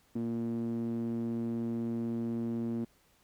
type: tone with band-pass filter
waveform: sawtooth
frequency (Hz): 116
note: A#2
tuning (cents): -8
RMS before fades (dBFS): -34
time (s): 0.15-2.85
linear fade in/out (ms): 10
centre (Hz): 270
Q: 8.2
effects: pink hiss -67 dBFS RMS until 3.23 s